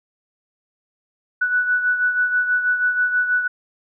sine beating tone pair, 1480 / 1486.2 Hz, F#6 / F#6, 0 / +7 cents, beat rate 6.2 Hz, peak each -17 / -25 dBFS, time 1.41-3.48 s, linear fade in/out 10 ms, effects none

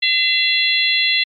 harmonic tone, 680 Hz, F5, 46 cents flat, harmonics 3 / 4 / 5 / 6, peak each -19 / -19 / -19 / -19 dBFS, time 0.02-1.24 s, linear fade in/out 10 ms, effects MP3 64 kbps

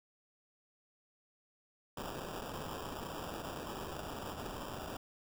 white noise with sample-and-hold, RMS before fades -43 dBFS, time 1.97-4.97 s, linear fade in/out 5 ms, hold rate 2100 Hz, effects none

